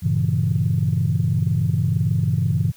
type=chord; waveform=sine; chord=G diminished seventh; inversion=none; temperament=equal; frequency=98 / 116.54 / 138.59 / 164.81 Hz; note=G2 / Bb2 / Db3 / Fb3; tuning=0 / 0 / 0 / 0 cents; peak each=-22 dBFS; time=0.02-2.72 s; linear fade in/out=20 ms; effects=tanh soft clip ceiling -8 dBFS + white hiss -51 dBFS RMS until 2.76 s